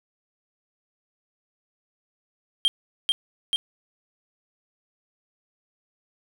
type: tone with echo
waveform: triangle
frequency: 3187 Hz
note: G7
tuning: 28 cents sharp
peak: -15 dBFS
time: 2.65-2.68 s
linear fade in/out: 0 ms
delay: 440 ms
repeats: 2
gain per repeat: -2 dB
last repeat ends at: 3.56 s
effects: none